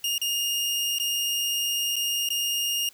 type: tone with dropouts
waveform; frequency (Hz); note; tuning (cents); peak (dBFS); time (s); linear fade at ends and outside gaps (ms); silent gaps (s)
sawtooth; 2836; F7; +26; -21; 0.04-2.89; 2; 0.181-0.215 / 0.985-0.998 / 1.958-1.964 / 2.289-2.303
effects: white hiss -55 dBFS RMS until 2.93 s